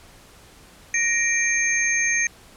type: tone cluster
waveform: sine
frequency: 1867 / 2347 / 6370 Hz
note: A#6 / D7 / G8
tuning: +2 / -2 / +27 cents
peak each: -23 dBFS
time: 0.94-2.27 s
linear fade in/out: 2 ms
effects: pink hiss -49 dBFS RMS until 2.56 s + low-pass 12000 Hz 12 dB/octave